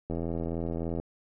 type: click train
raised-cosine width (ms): 2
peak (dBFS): -20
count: 76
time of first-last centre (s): 0.1-0.999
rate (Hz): 83.4
effects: none